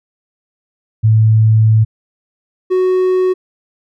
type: tone pair in turn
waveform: sine / triangle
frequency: 110 / 370 Hz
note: A2 / F#4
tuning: 0 / 0 cents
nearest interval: octave + major sixth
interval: 2100 cents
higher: second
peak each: -6 / -8 dBFS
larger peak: first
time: 1.03-1.85 / 2.7-3.34 s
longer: first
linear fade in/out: 20 ms
effects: none